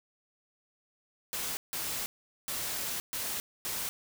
white noise bursts at uneven times, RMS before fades -35 dBFS, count 5, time 1.33-1.57 / 1.73-2.06 / 2.48-3 / 3.13-3.4 / 3.65-3.89 s, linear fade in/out 0 ms, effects none

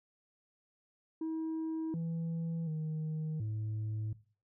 sine tone with pitch steps, 320.7 / 165.4 / 156.2 / 108.1 Hz, E4 / E3 / D#3 / A2, -48 / +6 / +7 / -30 cents, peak -31 dBFS, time 1.21-4.13 s, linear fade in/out 5 ms, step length 730 ms, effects noise-tail reverb RT60 0.4 s tail -19 dB re dry + tanh soft clip ceiling -33 dBFS

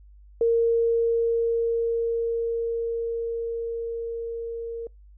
sine tone with level ramp, 462.5 Hz, A#4, 14 cents flat, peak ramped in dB -17 to -30 dBFS, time 0.41-4.87 s, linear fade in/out 2 ms, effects noise-tail reverb RT60 0.2 s tail -26 dB re dry + added 50 Hz sine -47 dBFS peak until 5.17 s

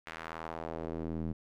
square tone with band-pass filter sweep, 40.68 Hz, E1, 22 cents flat, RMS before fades -39 dBFS, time 0.06-1.33 s, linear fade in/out 10 ms, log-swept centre 2000 to 190 Hz, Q 1.3, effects none

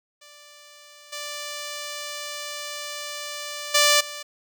5% pulse tone with level steps, 588 Hz, D5, 2 cents sharp, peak -35 / -20 / -4 / -22 dBFS, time 0.21-4.23 s, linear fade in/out 10 ms, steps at 1.12 / 3.74 / 4 s, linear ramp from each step 10 ms, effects none

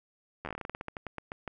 slowing click train, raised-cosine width 0.5 ms, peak -22 dBFS, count 19, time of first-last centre 0.45-1.477 s, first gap 11 ms, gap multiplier 1.17, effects none

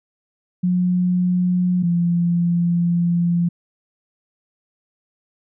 sine tone pair in turn, 180 / 172.36 Hz, F#3 / F3, -47 / -22 cents, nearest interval minor second, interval 75 cents, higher first, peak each -15 dBFS, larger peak neither, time 0.63-1.83 / 1.83-3.49 s, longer second, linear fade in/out 10 ms, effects none

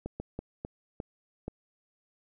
slowing click train, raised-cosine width 2 ms, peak -22 dBFS, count 6, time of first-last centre 0.06-1.48 s, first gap 140 ms, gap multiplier 1.36, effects none

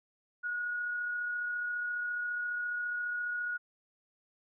sine tone with amplitude modulation, 1451 Hz, F#6, 34 cents flat, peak -31 dBFS, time 0.43-3.58 s, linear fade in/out 20 ms, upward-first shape sine, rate 34.6 Hz, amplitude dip 25%, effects none

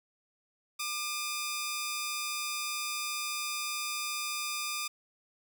10% pulse tone pair together, 1200 / 2543 Hz, D6 / D#7, +37 / +37 cents, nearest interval octave + minor second, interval 1300 cents, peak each -26 / -30 dBFS, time 0.79-4.88 s, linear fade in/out 10 ms, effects none

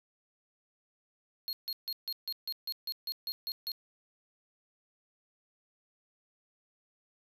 square tone bursts, 4279 Hz, C8, 38 cents sharp, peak -34 dBFS, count 12, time 1.48-3.718 s, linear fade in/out 0 ms, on 49 ms, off 150 ms, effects none

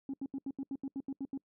sine tone bursts, 272.3 Hz, C#4, 31 cents flat, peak -33 dBFS, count 11, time 0.09-1.376 s, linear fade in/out 2 ms, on 46 ms, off 78 ms, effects noise-tail reverb RT60 0.1 s tail -26 dB re dry + tanh soft clip ceiling -32 dBFS

